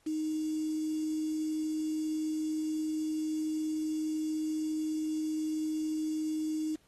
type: tone with quantisation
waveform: sine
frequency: 311.1 Hz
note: D#4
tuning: in tune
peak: -30 dBFS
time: 0.06-6.76 s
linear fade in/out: 10 ms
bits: 8
effects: pink hiss -68 dBFS RMS until 6.87 s + AAC 32 kbps